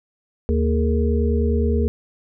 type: harmonic tone with a mistuned harmonic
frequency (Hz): 77.1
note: D#2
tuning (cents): -15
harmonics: 1 / 3 / 5 / 6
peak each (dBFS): -18 / -23 / -25 / -26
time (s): 0.49-1.88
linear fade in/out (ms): 0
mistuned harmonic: 5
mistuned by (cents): +120
effects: none